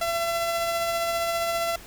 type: tone with tremolo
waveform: sawtooth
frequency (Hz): 675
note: E5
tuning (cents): +41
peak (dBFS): -19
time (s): 0.01-1.76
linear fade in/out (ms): 5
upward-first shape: triangle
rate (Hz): 15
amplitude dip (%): 30
effects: pink hiss -45 dBFS RMS until 1.86 s